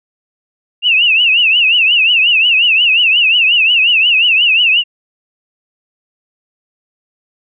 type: tone with vibrato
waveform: sine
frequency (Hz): 2734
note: F7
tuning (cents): -37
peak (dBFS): -7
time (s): 0.82-4.84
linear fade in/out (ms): 50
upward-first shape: triangle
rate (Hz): 5.6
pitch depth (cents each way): 170
effects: none